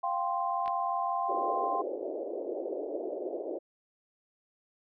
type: chord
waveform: sine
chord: F suspended second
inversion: none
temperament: equal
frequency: 698.5 / 784 / 1046.5 Hz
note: F5 / G5 / C6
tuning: 0 / 0 / 0 cents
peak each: -33 / -33 / -32 dBFS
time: 0.03-1.82 s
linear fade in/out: 10 ms
type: clicks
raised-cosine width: 0.3 ms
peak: -32 / -26 dBFS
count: 2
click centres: 0.66 / 0.679 s
type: band-pass noise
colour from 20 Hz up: pink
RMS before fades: -36 dBFS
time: 1.28-3.59 s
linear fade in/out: 20 ms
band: 330 to 630 Hz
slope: 48 dB/octave
effects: none